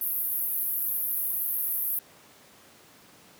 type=band-pass noise; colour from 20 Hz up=white; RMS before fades=-29 dBFS; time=0.01-1.99 s; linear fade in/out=2 ms; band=11000 to 16000 Hz; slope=96 dB/octave; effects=pink hiss -54 dBFS RMS until 3.39 s + high-pass 150 Hz 12 dB/octave